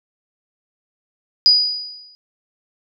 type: tone with exponential decay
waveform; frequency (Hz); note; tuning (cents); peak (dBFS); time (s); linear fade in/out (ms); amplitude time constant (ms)
sine; 4922; D#8; -20; -6; 1.46-2.15; 0; 150
effects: none